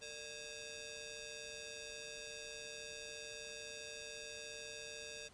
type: ring-modulated tone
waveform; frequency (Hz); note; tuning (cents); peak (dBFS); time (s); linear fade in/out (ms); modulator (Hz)
10% pulse; 1046.5; C6; 0; -35; 0.01-5.29; 20; 1500
effects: pink hiss -64 dBFS RMS until 5.33 s + resampled to 22050 Hz